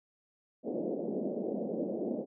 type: band-pass noise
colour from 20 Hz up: pink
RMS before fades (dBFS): -35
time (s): 0.63-2.26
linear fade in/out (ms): 50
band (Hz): 190 to 620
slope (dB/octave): 48
effects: none